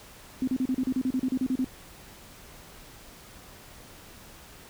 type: tone bursts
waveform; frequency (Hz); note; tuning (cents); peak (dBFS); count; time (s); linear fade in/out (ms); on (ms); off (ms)
sine; 258.1; C4; -23; -23; 14; 0.42-1.645; 2; 55; 35
effects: pink hiss -49 dBFS RMS until 4.69 s